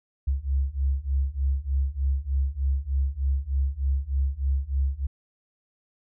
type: beating tone pair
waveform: sine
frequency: 66.5 / 69.8 Hz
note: C2 / C#2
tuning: +29 / +13 cents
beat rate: 3.3 Hz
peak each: -26 / -25 dBFS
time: 0.27-5.07 s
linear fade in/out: 10 ms
effects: none